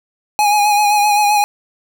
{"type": "tone with vibrato", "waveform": "square", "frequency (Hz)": 830.6, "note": "G#5", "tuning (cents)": 0, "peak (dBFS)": -11, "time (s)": [0.39, 1.44], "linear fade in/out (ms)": 0, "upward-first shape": "sine", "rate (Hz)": 7.7, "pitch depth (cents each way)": 33, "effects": []}